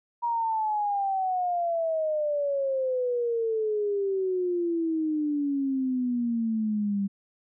sine exponential sweep, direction down, 954 to 196 Hz, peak -24 dBFS, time 0.22-7.08 s, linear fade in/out 20 ms, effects none

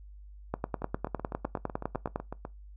two click trains, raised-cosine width 1 ms, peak -16 / -23 dBFS, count 17 / 14, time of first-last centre 0.54-2.159 / 0.82-2.451 s, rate 9.88 / 7.97 Hz, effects noise-tail reverb RT60 0.2 s tail -21 dB re dry + added 50 Hz sine -46 dBFS peak until 2.76 s

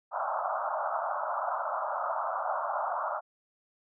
pink band-pass noise, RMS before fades -32 dBFS, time 0.11-3.21 s, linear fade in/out 50 ms, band 590 to 1400 Hz, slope 96 dB/octave, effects none

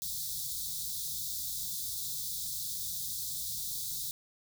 white band-stop noise, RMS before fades -37 dBFS, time 0.02-4.11 s, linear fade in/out 0 ms, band 180 to 3500 Hz, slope 96 dB/octave, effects none

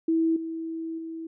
sine tone with level steps, 326 Hz, E4, 19 cents flat, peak -20 / -30 / -33 dBFS, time 0.08-1.27 s, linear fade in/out 5 ms, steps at 0.36 / 0.98 s, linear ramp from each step 5 ms, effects none

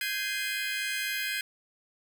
30% pulse chord, Ab major seventh, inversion third, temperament just, 1557.4 / 1661.2 / 2077 / 2492 Hz, G6 / Ab6 / C7 / Eb7, -12 / 0 / -13 / +2 cents, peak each -33 dBFS, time 0.01-1.41 s, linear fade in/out 2 ms, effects none

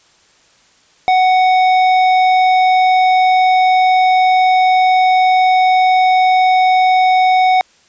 sine tone with hard clipping, 743 Hz, F#5, 7 cents sharp, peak -10 dBFS, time 1.08-7.61 s, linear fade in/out 0 ms, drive 10 dB, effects white hiss -51 dBFS RMS until 7.88 s + resampled to 16000 Hz

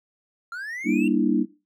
triangle linear sweep, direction up, 1355 to 2767 Hz, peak -29 dBFS, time 0.52-1.08 s, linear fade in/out 2 ms
sine chord, E half-diminished seventh, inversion first, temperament just, 197.78 / 237.3 / 296.7 / 329.6 Hz, G3 / Bb3 / D4 / E4, +16 / +31 / +18 / 0 cents, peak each -26 / -23 / -22 / -25 dBFS, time 0.84-1.46 s, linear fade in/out 50 ms
effects noise-tail reverb RT60 0.3 s tail -19 dB re dry

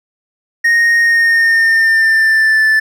triangle tone with pitch glide, 1860 to 1755.6 Hz, A#6 to A6, -4 to -4 cents, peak -6 dBFS, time 0.64-2.8 s, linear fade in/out 10 ms, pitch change -100 cents, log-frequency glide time 1.01-2.63 s, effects none

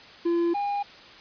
triangle tone pair in turn, 341.2 / 811.5 Hz, F4 / G#5, -40 / -40 cents, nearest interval octave + minor third, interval 1500 cents, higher second, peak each -19 / -23 dBFS, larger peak first, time 0.25-0.54 / 0.54-0.83 s, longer neither, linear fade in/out 10 ms, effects white hiss -47 dBFS RMS until 1.2 s + resampled to 11025 Hz

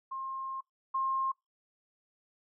sine tone pair in turn, 1065 / 1065 Hz, C6 / C6, +30 / +30 cents, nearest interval unison, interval 0 cents, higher neither, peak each -35 / -28 dBFS, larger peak second, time 0.11-0.61 / 0.94-1.32 s, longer first, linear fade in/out 10 ms, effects noise-tail reverb RT60 0.2 s tail -26 dB re dry

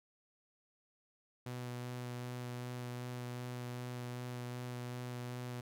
sawtooth tone with vibrato, 123.3 Hz, B2, 2 cents flat, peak -37 dBFS, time 1.46-5.61 s, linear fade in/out 5 ms, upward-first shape sine, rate 2.6 Hz, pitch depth 11 cents each way, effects none

